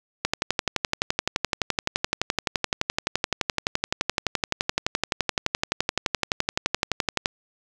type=click train; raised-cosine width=0.2 ms; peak=-4 dBFS; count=83; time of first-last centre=0.25-7.259 s; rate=11.7 Hz; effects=none